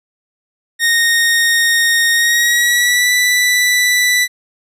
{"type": "tone with pitch glide", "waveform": "sawtooth", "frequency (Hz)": [1855, 1976.7], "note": ["A#6", "B6"], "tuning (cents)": [-9, 1], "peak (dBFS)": -7, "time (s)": [0.79, 4.28], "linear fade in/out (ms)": 50, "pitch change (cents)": 110, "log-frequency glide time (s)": [2.12, 3.12], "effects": ["resampled to 32000 Hz"]}